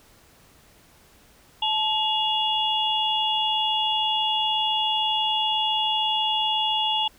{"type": "tone cluster", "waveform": "sine", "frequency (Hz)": [869, 2847, 3379], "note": ["A5", "F7", "G#7"], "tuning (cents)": [-22, 33, 29], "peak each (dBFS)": [-25, -25, -26], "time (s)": [1.62, 7.08], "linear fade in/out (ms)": 5, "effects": ["pink hiss -55 dBFS RMS until 7.18 s"]}